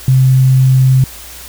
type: tone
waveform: sine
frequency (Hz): 130.81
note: C3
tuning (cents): 0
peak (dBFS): -5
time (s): 0.08-1.04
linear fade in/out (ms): 2
effects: added 60 Hz sine -37 dBFS peak until 1.48 s + white hiss -32 dBFS RMS until 1.48 s